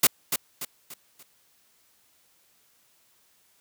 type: noise with echo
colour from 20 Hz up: white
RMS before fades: -17 dBFS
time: 0.03-0.07 s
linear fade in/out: 5 ms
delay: 290 ms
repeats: 4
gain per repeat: -8 dB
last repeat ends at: 1.23 s
effects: white hiss -64 dBFS RMS until 3.6 s + high-pass 60 Hz 12 dB/octave